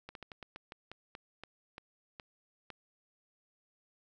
slowing click train, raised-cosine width 0.3 ms, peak -29 dBFS, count 13, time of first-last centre 0.09-2.703 s, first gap 62 ms, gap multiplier 1.21, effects none

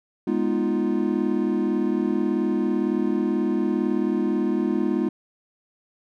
triangle chord, F half-diminished seventh, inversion first, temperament equal, 207.7 / 246.9 / 311.1 / 349.2 Hz, Ab3 / Cb4 / Eb4 / F4, 0 / 0 / 0 / 0 cents, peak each -24 dBFS, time 0.27-5.09 s, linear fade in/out 5 ms, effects none

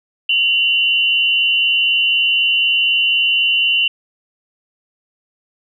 sine tone pair together, 2769 / 2993 Hz, F7 / F#7, -15 / +19 cents, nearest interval minor second, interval 134 cents, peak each -14 / -16 dBFS, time 0.29-3.88 s, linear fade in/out 5 ms, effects none

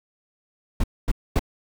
brown noise bursts, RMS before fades -19 dBFS, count 3, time 0.8-1.394 s, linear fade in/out 5 ms, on 38 ms, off 240 ms, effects none

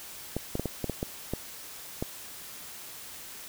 clicks, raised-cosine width 2 ms, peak -16 dBFS, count 9, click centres 0.366 / 0.554 / 0.596 / 0.657 / 0.843 / 0.897 / 1.029 / 1.336 / 2.025 s, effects white hiss -44 dBFS RMS until 3.48 s

